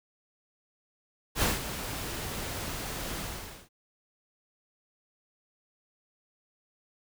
pink noise with ADSR envelope, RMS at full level -25 dBFS, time 1.35-3.69 s, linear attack 71 ms, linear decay 170 ms, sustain -11 dB, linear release 490 ms, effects none

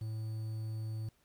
triangle tone with quantisation, 110 Hz, A2, in tune, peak -34 dBFS, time 0.01-1.09 s, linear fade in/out 5 ms, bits 10, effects pink hiss -72 dBFS RMS until 1.24 s

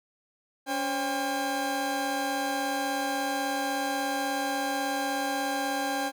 30% pulse tone cluster, 280.2 / 524 / 802 Hz, C#4 / C5 / G5, +19 / +2 / +39 cents, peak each -30 / -34 / -27 dBFS, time 0.66-6.12 s, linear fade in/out 50 ms, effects none

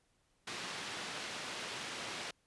white band-pass noise, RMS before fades -43 dBFS, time 0.47-2.31 s, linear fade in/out 5 ms, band 130 to 3900 Hz, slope 12 dB/octave, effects pink hiss -75 dBFS RMS until 2.46 s + resampled to 24000 Hz

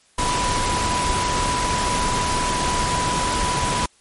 sine tone in noise, 987.8 Hz, B5, in tune, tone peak -22 dBFS, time 0.18-3.86 s, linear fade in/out 5 ms, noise pink, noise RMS -23 dBFS, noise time 0.18-3.86 s, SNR -2 dB, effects white hiss -57 dBFS RMS until 4 s + MP3 48 kbps

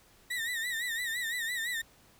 35% pulse tone with vibrato, 1888 Hz, A#6, 22 cents sharp, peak -30 dBFS, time 0.3-1.82 s, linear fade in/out 10 ms, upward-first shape sine, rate 5.9 Hz, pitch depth 94 cents each way, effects pink hiss -61 dBFS RMS until 2.19 s

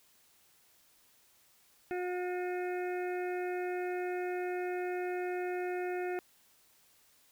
harmonic tone, 360 Hz, F#4, 47 cents flat, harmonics 1 / 2 / 4 / 5 / 6 / 7, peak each -34 / -40 / -46 / -48 / -50 / -51 dBFS, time 1.91-6.19 s, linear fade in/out 0 ms, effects white hiss -66 dBFS RMS until 7.31 s

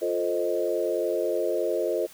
sine chord, F dominant seventh, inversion none, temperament equal, 349.2 / 440 / 523.3 / 622.3 Hz, F4 / A4 / C5 / Eb5, 0 / 0 / 0 / 0 cents, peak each -29 dBFS, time 0.01-2.07 s, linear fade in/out 20 ms, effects white hiss -50 dBFS RMS until 2.13 s

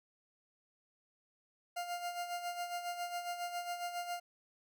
40% pulse tone with tremolo, 702 Hz, F5, 9 cents sharp, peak -35 dBFS, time 1.76-4.2 s, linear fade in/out 10 ms, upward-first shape sine, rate 7.3 Hz, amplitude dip 60%, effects none

